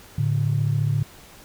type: tone pair together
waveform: sine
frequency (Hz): 110 / 144.56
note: A2 / D3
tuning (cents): 0 / -27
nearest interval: perfect fourth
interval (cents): 473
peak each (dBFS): -21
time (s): 0.18-1.03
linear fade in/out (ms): 5
effects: tanh soft clip ceiling -12 dBFS + pink hiss -47 dBFS RMS until 1.44 s